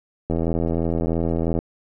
click train, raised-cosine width 2 ms, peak -10 dBFS, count 108, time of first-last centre 0.3-1.589 s, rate 83 Hz, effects none

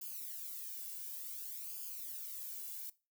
violet noise with flanger, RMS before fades -45 dBFS, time 0.01-2.9 s, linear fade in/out 5 ms, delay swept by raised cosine 0.51 to 1.61 ms, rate 0.56 Hz, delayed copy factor -0.85, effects noise-tail reverb RT60 0.3 s tail -20 dB re dry

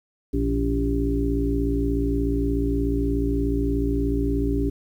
harmonic tone with a mistuned harmonic, 56.7 Hz, A#1, 47 cents flat, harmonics 1 / 2 / 3 / 5 / 6 / 7, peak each -24 / -31 / -35 / -24 / -36 / -28 dBFS, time 0.33-4.7 s, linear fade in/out 10 ms, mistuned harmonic 2, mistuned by +47 cents, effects 9-bit

